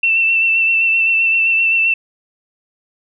sine tone with vibrato, 2681 Hz, E7, 29 cents sharp, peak -11 dBFS, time 0.03-1.94 s, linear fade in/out 5 ms, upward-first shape sine, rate 7.7 Hz, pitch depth 25 cents each way, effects none

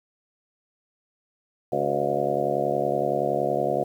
harmonic tone with a mistuned harmonic, 70.7 Hz, C#2, 35 cents sharp, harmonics 2 / 3 / 4 / 5 / 6 / 7 / 8 / 9 / 10, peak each -35 / -35 / -35 / -30 / -36 / -29 / -29 / -28 / -28 dBFS, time 1.72-3.84 s, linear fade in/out 5 ms, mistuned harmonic 5, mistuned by +68 cents, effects 9-bit

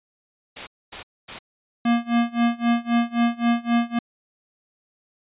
white noise bursts, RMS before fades -32 dBFS, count 3, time 0.56-1.39 s, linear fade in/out 10 ms, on 110 ms, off 250 ms
square tone with tremolo, 235.6 Hz, A#3, 19 cents sharp, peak -16 dBFS, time 1.85-3.99 s, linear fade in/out 5 ms, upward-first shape sine, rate 3.8 Hz, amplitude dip 95%
effects resampled to 8000 Hz

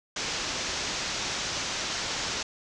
white low-pass noise, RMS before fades -32 dBFS, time 0.16-2.43 s, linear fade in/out 5 ms, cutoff 6700 Hz, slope 48 dB/octave, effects none

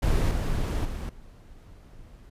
brown noise with level steps, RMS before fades -22 / -26 / -32 / -48 dBFS, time 0.02-2.3 s, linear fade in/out 10 ms, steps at 0.31 / 0.85 / 1.09 s, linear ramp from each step 2 ms, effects resampled to 32000 Hz

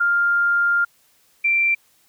sine tone pair in turn, 1400 / 2355 Hz, F6 / D7, +4 / +4 cents, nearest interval major sixth, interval 900 cents, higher second, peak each -15 dBFS, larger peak neither, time 0-0.85 / 1.44-1.75 s, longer first, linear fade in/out 10 ms, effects white hiss -59 dBFS RMS until 2.08 s

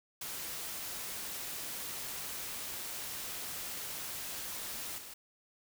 white noise with level steps, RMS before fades -41 / -48 dBFS, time 0.21-5.14 s, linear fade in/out 5 ms, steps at 4.98 s, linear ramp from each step 2 ms, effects none

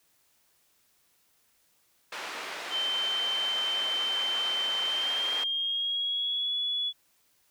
white band-pass noise, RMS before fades -38 dBFS, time 2.12-5.44 s, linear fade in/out 5 ms, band 450 to 2700 Hz, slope 12 dB/octave
sine tone with pitch glide, 3100 to 3400 Hz, G7 to G#7, -20 to +40 cents, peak -27 dBFS, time 2.7-6.93 s, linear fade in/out 50 ms, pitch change +160 cents, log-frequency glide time 4.8-6.55 s
effects white hiss -68 dBFS RMS until 7.5 s

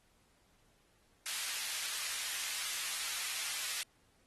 pink high-pass noise, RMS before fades -39 dBFS, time 1.26-3.83 s, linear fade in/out 0 ms, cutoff 2100 Hz, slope 12 dB/octave, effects pink hiss -71 dBFS RMS until 4.26 s + AAC 32 kbps

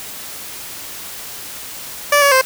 15% pulse tone with pitch steps, 580 / 565 / 523 Hz, D5 / C#5 / C5, -22 / +33 / -1 cents, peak -3 dBFS, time 2.12-2.414 s, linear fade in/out 5 ms, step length 98 ms, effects white hiss -31 dBFS RMS until 2.45 s

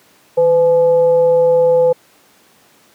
sine tone with frequency modulation, 505 Hz, B4, 39 cents sharp, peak -8 dBFS, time 0.37-1.93 s, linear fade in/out 10 ms, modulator 349 Hz, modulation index 0.34, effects pink hiss -50 dBFS RMS until 2.94 s + high-pass 200 Hz 12 dB/octave

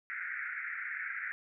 white band-pass noise, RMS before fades -39 dBFS, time 0.1-1.32 s, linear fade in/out 0 ms, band 1400 to 2200 Hz, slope 96 dB/octave, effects none

